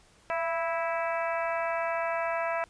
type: harmonic tone with a mistuned harmonic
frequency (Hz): 328.5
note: E4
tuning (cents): -6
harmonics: 2 / 3 / 4 / 5 / 6 / 7 / 8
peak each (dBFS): -30 / -34 / -36 / -38 / -40 / -41 / -42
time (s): 0.3-2.64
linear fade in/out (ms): 0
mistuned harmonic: 2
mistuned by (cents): +35
effects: pink hiss -60 dBFS RMS until 2.69 s + resampled to 22050 Hz